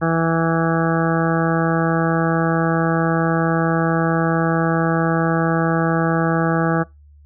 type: harmonic tone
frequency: 164.5 Hz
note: E3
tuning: 3 cents flat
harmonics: 1 / 2 / 3 / 4 / 5 / 7 / 8 / 9 / 10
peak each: -19 / -22 / -24 / -25 / -26 / -27 / -28 / -29 / -29 dBFS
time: 0.01-6.84 s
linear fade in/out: 20 ms
effects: noise-tail reverb RT60 0.2 s tail -23 dB re dry + added 73 Hz sine -44 dBFS peak until 7.25 s